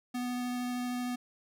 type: tone with vibrato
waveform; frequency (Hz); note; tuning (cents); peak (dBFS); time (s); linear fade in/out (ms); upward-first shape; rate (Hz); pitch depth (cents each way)
square; 246.9; B3; 0; -33; 0.14-1.16; 10; triangle; 13; 9
effects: none